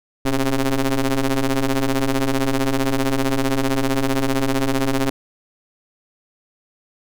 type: ring-modulated tone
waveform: sawtooth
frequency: 133.3 Hz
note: C3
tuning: 33 cents sharp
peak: -10 dBFS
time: 0.25-5.1 s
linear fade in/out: 5 ms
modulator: 141 Hz
effects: none